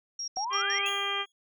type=tone bursts; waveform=sine; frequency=5600 Hz; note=F8; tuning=4 cents sharp; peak=-32 dBFS; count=4; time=0.19-0.786 s; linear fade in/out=5 ms; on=89 ms; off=80 ms
type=exponential sweep; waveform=sine; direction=up; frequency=730 to 2857 Hz; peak=-30 dBFS; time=0.37-0.89 s; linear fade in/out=0 ms
type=harmonic tone; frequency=399.2 Hz; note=G4; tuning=32 cents sharp; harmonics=1 / 2 / 3 / 4 / 5 / 6 / 7 / 8; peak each=-39 / -39 / -34 / -40 / -37 / -37 / -43 / -32 dBFS; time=0.5-1.26 s; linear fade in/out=50 ms
type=tone with exponential decay; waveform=25% pulse; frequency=3322 Hz; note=G#7; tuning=in tune; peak=-30 dBFS; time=0.86-1.32 s; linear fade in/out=1 ms; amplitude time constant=100 ms
effects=none